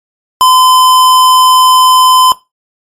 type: tone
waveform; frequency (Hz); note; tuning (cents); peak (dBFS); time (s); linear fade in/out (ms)
square; 1022; C6; -41; -4; 0.41-2.32; 0
effects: noise-tail reverb RT60 0.2 s tail -17 dB re dry + MP3 64 kbps